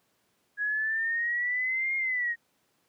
sine exponential two-way sweep, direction up then down, 1661.2 to 2141 to 1856 Hz, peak -26 dBFS, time 0.57-2.36 s, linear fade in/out 50 ms, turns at 1.96 s, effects pink hiss -71 dBFS RMS until 2.88 s + high-pass 150 Hz 12 dB/octave

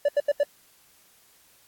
triangle tone bursts, 578 Hz, D5, 28 cents flat, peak -16 dBFS, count 4, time 0.05-0.434 s, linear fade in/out 5 ms, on 36 ms, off 80 ms, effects white hiss -59 dBFS RMS until 1.67 s + AAC 64 kbps

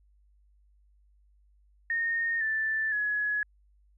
sine tone with pitch steps, 1842 / 1762.9 / 1687.2 Hz, A#6 / A6 / G#6, -21 / +3 / +27 cents, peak -26 dBFS, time 1.9-3.43 s, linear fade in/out 2 ms, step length 510 ms, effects added 50 Hz sine -60 dBFS peak until 3.97 s

